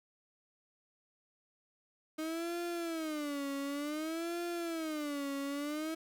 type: tone with vibrato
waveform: 35% pulse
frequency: 309.9 Hz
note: D#4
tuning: 7 cents flat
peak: -34 dBFS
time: 2.18-5.95 s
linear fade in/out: 10 ms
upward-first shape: sine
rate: 0.55 Hz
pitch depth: 190 cents each way
effects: 10-bit